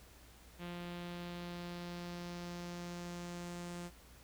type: tone with low-pass filter sweep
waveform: sawtooth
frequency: 174.61 Hz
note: F3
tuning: in tune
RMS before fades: -45 dBFS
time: 0.58-3.91 s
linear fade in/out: 50 ms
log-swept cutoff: 3200 to 8500 Hz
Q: 1.8
effects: added 60 Hz sine -60 dBFS peak until 4.23 s + pink hiss -61 dBFS RMS until 4.23 s